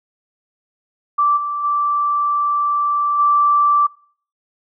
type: tone with level steps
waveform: sine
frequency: 1168 Hz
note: D6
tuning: 10 cents flat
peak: -12 / -20 / -15 / -11 dBFS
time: 1.18-3.87 s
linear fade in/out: 10 ms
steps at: 1.36 / 1.63 / 3.18 s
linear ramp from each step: 20 ms
effects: noise-tail reverb RT60 0.5 s tail -22 dB re dry